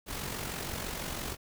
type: noise with amplitude modulation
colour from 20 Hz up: pink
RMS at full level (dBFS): -35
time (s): 0.06-1.37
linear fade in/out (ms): 50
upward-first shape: sine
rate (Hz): 46.1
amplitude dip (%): 50
effects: none